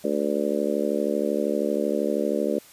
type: harmonic tone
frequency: 72.8 Hz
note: D2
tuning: 15 cents flat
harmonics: 3 / 4 / 5 / 6 / 7 / 8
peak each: -29 / -29 / -29 / -29 / -29 / -29 dBFS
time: 0.04-2.59 s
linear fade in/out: 5 ms
effects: white hiss -50 dBFS RMS until 2.72 s + resampled to 32000 Hz